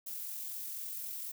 violet noise with amplitude modulation, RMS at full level -40 dBFS, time 0.06-1.32 s, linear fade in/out 10 ms, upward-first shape sine, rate 44 Hz, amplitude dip 25%, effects none

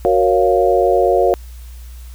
sine chord, Gb major seventh, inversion none, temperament equal, 370 / 466.2 / 554.4 / 698.5 Hz, Gb4 / Bb4 / Db5 / F5, 0 / 0 / 0 / 0 cents, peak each -16 dBFS, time 0.05-1.34 s, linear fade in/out 0 ms, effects added 60 Hz sine -31 dBFS peak until 2.14 s + white hiss -47 dBFS RMS until 2.14 s

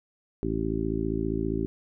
harmonic tone, 55 Hz, A1, in tune, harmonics 1 / 2 / 3 / 4 / 5 / 6 / 7, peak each -34 / -36 / -34 / -36 / -32 / -32 / -32 dBFS, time 0.43-1.66 s, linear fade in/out 0 ms, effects none

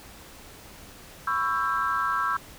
sine chord, C# half-diminished seventh, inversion third, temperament just, 997.9 / 1108.7 / 1330.5 / 1596.6 Hz, B5 / C#6 / E6 / G6, +18 / 0 / +16 / +31 cents, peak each -32 / -28 / -26 / -30 dBFS, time 1.27-2.37 s, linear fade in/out 5 ms, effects tanh soft clip ceiling -14 dBFS + pink hiss -47 dBFS RMS until 2.58 s

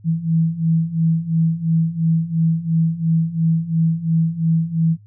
sine beating tone pair, 161.6 / 164.5 Hz, E3 / E3, -34 / -3 cents, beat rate 2.9 Hz, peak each -20 / -17 dBFS, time 0.04-4.97 s, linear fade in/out 50 ms, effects noise-tail reverb RT60 0.1 s tail -17 dB re dry + added 104 Hz sine -43 dBFS peak until 5.06 s

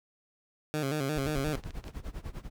15% pulse tone with vibrato, 144.3 Hz, D3, 30 cents flat, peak -23 dBFS, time 0.74-1.56 s, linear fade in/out 0 ms, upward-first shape square, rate 5.7 Hz, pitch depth 100 cents each way
clicks, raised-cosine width 0.2 ms, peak -30 dBFS, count 8, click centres 1.144 / 1.184 / 1.353 / 1.558 / 1.638 / 1.707 / 1.841 / 1.881 s
brown noise with tremolo, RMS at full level -36 dBFS, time 1.15-2.5 s, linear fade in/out 50 ms, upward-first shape sine, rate 10 Hz, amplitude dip 90%
effects none

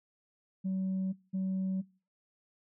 sine tone pair in turn, 189.3 / 189.3 Hz, F#3 / F#3, +40 / +40 cents, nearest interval unison, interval 0 cents, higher neither, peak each -28 dBFS, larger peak neither, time 0.64-1.13 / 1.33-1.82 s, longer neither, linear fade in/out 20 ms, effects noise-tail reverb RT60 0.4 s tail -24 dB re dry + tanh soft clip ceiling -28 dBFS

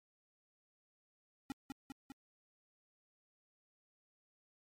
square tone with echo, 272.7 Hz, C#4, 28 cents flat, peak -39 dBFS, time 1.5-1.52 s, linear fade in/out 0 ms, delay 200 ms, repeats 3, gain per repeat -3 dB, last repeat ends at 2.12 s, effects MP3 64 kbps

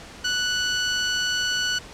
15% pulse tone, 1480 Hz, F#6, in tune, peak -15 dBFS, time 0.24-1.79 s, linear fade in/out 10 ms, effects pink hiss -42 dBFS RMS until 1.93 s + low-pass 7000 Hz 12 dB/octave

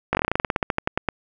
slowing click train, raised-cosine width 0.5 ms, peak -5 dBFS, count 19, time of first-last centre 0.13-1.088 s, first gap 19 ms, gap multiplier 1.11, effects none

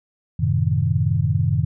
sine chord, F# diminished seventh, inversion none, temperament equal, 92.5 / 110 / 130.81 / 155.56 Hz, F#2 / A2 / C3 / Eb3, 0 / 0 / 0 / 0 cents, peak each -22 dBFS, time 0.39-1.65 s, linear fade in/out 10 ms, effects none

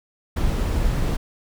brown noise, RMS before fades -21 dBFS, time 0.36-1.17 s, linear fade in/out 10 ms, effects none

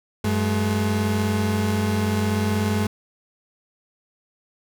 35% pulse tone pair together, 96.35 / 213.2 Hz, G2 / G#3, -29 / +46 cents, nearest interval octave + major second, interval 1375 cents, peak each -21 dBFS, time 0.24-2.87 s, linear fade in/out 5 ms, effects none

